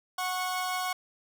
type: tone pair together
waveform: sawtooth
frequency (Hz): 735.4 / 1100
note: F#5 / C#6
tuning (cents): -11 / -14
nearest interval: perfect fifth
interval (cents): 697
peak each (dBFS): -28 / -29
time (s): 0.18-0.93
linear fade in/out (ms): 5
effects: none